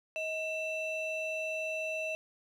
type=ring-modulated tone; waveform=triangle; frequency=1653 Hz; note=G#6; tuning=9 cents flat; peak=-28 dBFS; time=0.16-2.15 s; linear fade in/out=0 ms; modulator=1020 Hz; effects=none